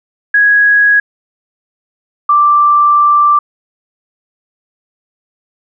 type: tone pair in turn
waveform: sine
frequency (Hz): 1662 / 1175.4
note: G#6 / D6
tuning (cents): +1 / +1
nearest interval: tritone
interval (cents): 600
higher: first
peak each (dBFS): -5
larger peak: neither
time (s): 0.34-1 / 2.29-3.39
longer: second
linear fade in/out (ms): 5
effects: none